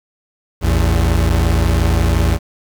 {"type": "tone pair together", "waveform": "35% pulse", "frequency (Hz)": [57.23, 82.9], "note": ["A#1", "E2"], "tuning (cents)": [-31, 10], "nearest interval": "tritone", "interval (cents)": 641, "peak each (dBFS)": -13, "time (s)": [0.61, 2.39], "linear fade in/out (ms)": 50, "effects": ["7-bit"]}